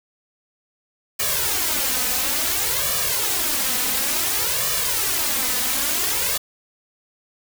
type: noise with flanger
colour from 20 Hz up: white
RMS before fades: -22 dBFS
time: 1.19-6.38 s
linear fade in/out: 10 ms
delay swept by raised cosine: 1.7 to 4 ms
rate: 0.57 Hz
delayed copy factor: +0.85
effects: none